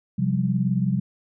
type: chord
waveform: sine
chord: C suspended fourth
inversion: none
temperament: equal with one note detuned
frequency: 130.81 / 177.56 / 196 Hz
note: C3 / F3 / G3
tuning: 0 / +29 / 0 cents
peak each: -24 dBFS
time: 0.18-1 s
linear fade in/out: 10 ms
effects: none